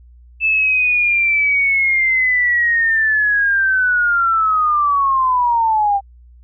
sine linear sweep, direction down, 2637 to 784 Hz, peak -12 dBFS, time 0.4-6.01 s, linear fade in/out 50 ms, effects added 60 Hz sine -41 dBFS peak until 6.43 s

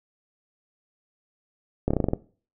slowing click train, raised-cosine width 2 ms, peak -9 dBFS, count 8, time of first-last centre 1.88-2.134 s, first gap 26 ms, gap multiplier 1.11, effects noise-tail reverb RT60 0.4 s tail -19 dB re dry

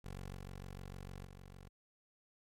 15% pulse tone with level steps, 46.6 Hz, F#1, 13 cents sharp, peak -38 / -40 / -46 dBFS, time 0.04-1.69 s, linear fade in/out 10 ms, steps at 0.36 / 1.25 s, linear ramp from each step 5 ms, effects MP3 64 kbps

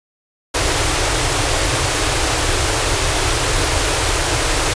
pink band-stop noise, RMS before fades -17 dBFS, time 0.54-4.74 s, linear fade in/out 10 ms, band 140 to 280 Hz, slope 96 dB/octave, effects resampled to 22050 Hz

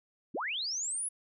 sine linear sweep, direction up, 145.9 to 10550 Hz, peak -32 dBFS, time 0.34-1.09 s, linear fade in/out 10 ms, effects none

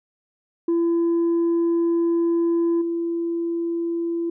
sine tone with level steps, 337.5 Hz, E4, 41 cents sharp, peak -15 / -21 dBFS, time 0.68-4.3 s, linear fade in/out 5 ms, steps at 2.81 s, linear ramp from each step 10 ms, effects tanh soft clip ceiling -16 dBFS

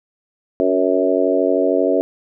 harmonic tone with a mistuned harmonic, 92.9 Hz, F#2, 7 cents sharp, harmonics 3 / 4 / 5 / 6 / 7, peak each -20 / -20 / -20 / -20 / -20 dBFS, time 0.6-2.01 s, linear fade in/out 0 ms, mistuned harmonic 3, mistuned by +21 cents, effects none

